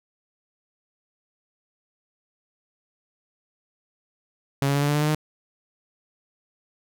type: tone with pitch steps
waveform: sawtooth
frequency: 138.5 / 140.51 / 142.56 / 144.63 / 146.74 / 148.87 / 151.04 / 153.23 Hz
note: C#3 / C#3 / C#3 / D3 / D3 / D3 / D3 / D#3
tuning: -1 / +24 / +49 / -26 / -1 / +24 / +49 / -26 cents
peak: -16 dBFS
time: 4.62-5.148 s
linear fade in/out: 0 ms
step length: 66 ms
effects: none